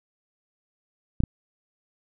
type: clicks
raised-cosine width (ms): 5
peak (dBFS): -10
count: 2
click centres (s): 1.204 / 1.237
effects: none